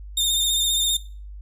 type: tone with vibrato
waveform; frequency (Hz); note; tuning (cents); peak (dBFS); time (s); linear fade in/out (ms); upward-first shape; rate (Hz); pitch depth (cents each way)
sawtooth; 3647; A#7; -39; -16; 0.17-0.97; 5; triangle; 15; 42
effects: noise-tail reverb RT60 0.4 s tail -19 dB re dry + added 50 Hz sine -35 dBFS peak until 1.41 s